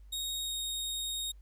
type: tone with pitch glide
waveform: sawtooth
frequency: 3752 to 3730 Hz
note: A#7 to A#7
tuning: +11 to 0 cents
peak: -31 dBFS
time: 0.12-1.32 s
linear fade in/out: 10 ms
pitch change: -11 cents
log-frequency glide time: 0.42-0.54 s
effects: added 50 Hz sine -50 dBFS peak until 1.41 s + pink hiss -75 dBFS RMS until 1.41 s